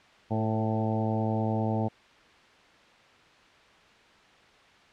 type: harmonic tone with a mistuned harmonic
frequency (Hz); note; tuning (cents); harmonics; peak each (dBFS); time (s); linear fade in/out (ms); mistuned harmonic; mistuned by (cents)
110; A2; 0; 1 / 2 / 3 / 4 / 5 / 6 / 7 / 8; -29 / -30 / -36 / -37 / -37 / -37 / -36 / -39; 0.3-1.89; 20; 4; +20
effects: white hiss -56 dBFS RMS until 4.92 s + low-pass 3000 Hz 12 dB/octave